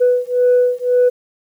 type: beating tone pair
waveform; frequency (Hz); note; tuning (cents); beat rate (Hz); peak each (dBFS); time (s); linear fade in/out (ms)
sine; 493.9 / 495.8; B4 / B4; 0 / +7; 1.9; -13; 0-1.1; 20
effects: tanh soft clip ceiling -6 dBFS + 8-bit